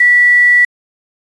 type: tone with quantisation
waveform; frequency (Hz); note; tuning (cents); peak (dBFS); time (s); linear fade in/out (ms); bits
sine; 1950; B6; -23; -5; 0-0.65; 5; 5
effects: resampled to 22050 Hz